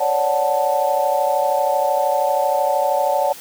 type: chord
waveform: sine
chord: D major seventh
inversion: third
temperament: equal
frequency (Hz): 554.4 / 587.3 / 740 / 880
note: C#5 / D5 / F#5 / A5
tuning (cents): 0 / 0 / 0 / 0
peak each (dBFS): -21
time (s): 0-3.33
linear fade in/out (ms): 10
effects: white hiss -38 dBFS RMS until 3.4 s + high-pass 100 Hz 12 dB/octave